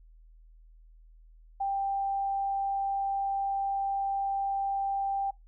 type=tone; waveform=sine; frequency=788 Hz; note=G5; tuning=9 cents sharp; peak=-27 dBFS; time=1.6-5.31 s; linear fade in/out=10 ms; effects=noise-tail reverb RT60 0.2 s tail -23 dB re dry + added 40 Hz sine -52 dBFS peak until 5.47 s